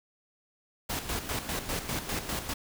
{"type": "noise with tremolo", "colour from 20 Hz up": "pink", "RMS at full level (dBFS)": -32, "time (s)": [0.89, 2.54], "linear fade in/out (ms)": 10, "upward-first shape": "square", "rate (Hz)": 5, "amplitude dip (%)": 60, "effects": []}